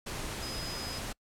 sine tone in noise, 5020 Hz, D#8, 15 cents sharp, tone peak -40 dBFS, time 0.42-0.99 s, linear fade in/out 10 ms, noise pink, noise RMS -38 dBFS, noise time 0.06-1.13 s, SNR -5 dB, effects noise-tail reverb RT60 0.1 s tail -26 dB re dry + low-pass 11000 Hz 12 dB/octave

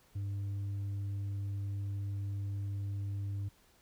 sine tone with tanh clipping, 99.8 Hz, G2, 32 cents sharp, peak -35 dBFS, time 0.15-3.49 s, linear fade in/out 10 ms, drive 3 dB, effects pink hiss -66 dBFS RMS until 3.81 s

